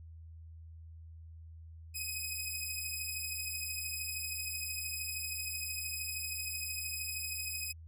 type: beating tone pair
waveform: 10% pulse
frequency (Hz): 2516 / 2529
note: D#7 / D#7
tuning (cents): +19 / +28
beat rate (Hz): 13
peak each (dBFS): -33 / -30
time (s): 1.94-7.73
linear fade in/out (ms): 20
effects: added 81 Hz sine -48 dBFS peak until 7.87 s